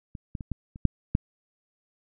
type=clicks; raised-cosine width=5 ms; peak=-25 / -20 / -24 / -17 / -29 / -6 / -9 dBFS; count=7; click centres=0.152 / 0.352 / 0.408 / 0.517 / 0.759 / 0.853 / 1.151 s; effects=none